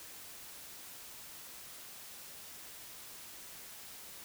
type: silence
effects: white hiss -50 dBFS RMS until 4.24 s